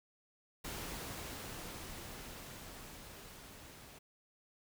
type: noise with level ramp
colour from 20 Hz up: pink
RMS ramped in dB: -43 to -55 dBFS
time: 0.64-3.99 s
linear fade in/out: 10 ms
effects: none